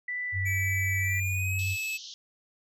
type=tone with vibrato; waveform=sine; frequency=1973 Hz; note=B6; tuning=2 cents flat; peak=-30 dBFS; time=0.08-1.2 s; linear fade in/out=5 ms; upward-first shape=sine; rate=1.8 Hz; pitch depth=9 cents each way
type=tone; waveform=sine; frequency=95.7 Hz; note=G2; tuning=41 cents flat; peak=-28 dBFS; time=0.32-1.77 s; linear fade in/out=50 ms
type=tone with pitch glide; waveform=square; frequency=2300 to 2597 Hz; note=D7 to E7; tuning=-37 to -26 cents; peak=-31 dBFS; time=0.45-1.98 s; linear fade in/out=20 ms; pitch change=+211 cents; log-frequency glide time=0.99-1.63 s
type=band-pass noise; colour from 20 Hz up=pink; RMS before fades=-44 dBFS; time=1.59-2.14 s; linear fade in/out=0 ms; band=3000 to 6400 Hz; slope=96 dB/octave
effects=none